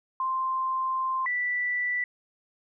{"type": "tone pair in turn", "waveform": "sine", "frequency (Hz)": [1046.5, 1969.8], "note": ["C6", "B6"], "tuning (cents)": [0, -5], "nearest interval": "major seventh", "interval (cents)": 1095, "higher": "second", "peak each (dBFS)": -25, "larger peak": "neither", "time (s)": [[0.2, 1.26], [1.26, 2.04]], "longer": "first", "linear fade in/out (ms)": 2, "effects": []}